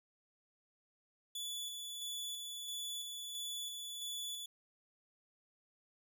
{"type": "tone with tremolo", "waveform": "sawtooth", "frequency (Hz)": 3447, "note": "A7", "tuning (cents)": -36, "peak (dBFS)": -37, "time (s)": [1.35, 4.46], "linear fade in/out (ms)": 5, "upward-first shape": "square", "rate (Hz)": 1.5, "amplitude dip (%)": 30, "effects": []}